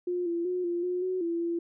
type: tone with pitch steps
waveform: sine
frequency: 356 / 340.4 / 362.1 / 346.3 / 359.8 / 370.1 / 337.7 / 339.7 Hz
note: F4 / F4 / F#4 / F4 / F#4 / F#4 / E4 / F4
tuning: +33 / -44 / -37 / -15 / -48 / 0 / +42 / -48 cents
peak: -27 dBFS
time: 0.07-1.59 s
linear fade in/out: 5 ms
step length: 190 ms
effects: none